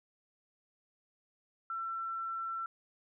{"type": "tone", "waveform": "sine", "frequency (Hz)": 1345, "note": "E6", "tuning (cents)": 34, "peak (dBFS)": -35, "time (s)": [1.7, 2.66], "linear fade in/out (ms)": 2, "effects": []}